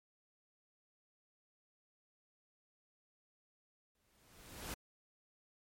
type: noise with exponential growth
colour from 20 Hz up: pink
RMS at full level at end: -42 dBFS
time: 3.95-4.74 s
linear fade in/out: 1 ms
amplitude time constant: 170 ms
effects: MP3 64 kbps